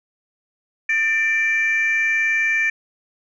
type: tone pair together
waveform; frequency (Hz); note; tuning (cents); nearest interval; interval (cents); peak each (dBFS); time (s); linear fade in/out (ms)
sine; 1790.2 / 2349; A6 / D7; +29 / 0; perfect fourth; 471; -18; 0.89-2.7; 5
effects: tanh soft clip ceiling -11 dBFS